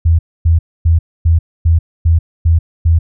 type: tone bursts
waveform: sine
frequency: 82.41 Hz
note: E2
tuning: in tune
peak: -6 dBFS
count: 8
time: 0.05-2.99 s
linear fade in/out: 10 ms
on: 140 ms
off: 260 ms
effects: none